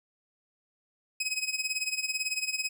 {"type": "tone with tremolo", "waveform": "20% pulse", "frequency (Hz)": 2536, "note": "D#7", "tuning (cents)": 32, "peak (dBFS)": -22, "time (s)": [1.2, 2.69], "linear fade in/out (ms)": 5, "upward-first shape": "sine", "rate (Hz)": 18, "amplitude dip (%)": 80, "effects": []}